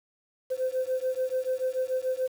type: beating tone pair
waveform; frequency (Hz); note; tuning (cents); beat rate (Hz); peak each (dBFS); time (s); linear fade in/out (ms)
sine; 512 / 518.9; C5 / C5; -38 / -14; 6.9; -28; 0.5-2.28; 20
effects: tanh soft clip ceiling -21 dBFS + 8-bit